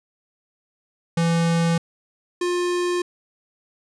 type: tone pair in turn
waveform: square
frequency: 167.5 / 354.2 Hz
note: E3 / F4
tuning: +28 / +24 cents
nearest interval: octave + minor second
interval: 1296 cents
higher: second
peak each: -18 / -21 dBFS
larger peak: first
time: 1.17-1.78 / 2.41-3.02 s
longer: neither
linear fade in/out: 5 ms
effects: resampled to 22050 Hz